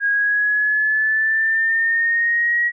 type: linear sweep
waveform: sine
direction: up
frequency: 1632 to 1912 Hz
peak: -15 dBFS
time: 0-2.72 s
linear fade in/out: 50 ms
effects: none